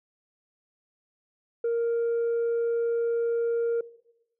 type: tone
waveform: sine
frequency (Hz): 466.2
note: A#4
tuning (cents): 0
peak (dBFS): -21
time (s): 1.64-3.81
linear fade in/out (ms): 5
effects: noise-tail reverb RT60 0.9 s tail -20 dB re dry + tanh soft clip ceiling -22 dBFS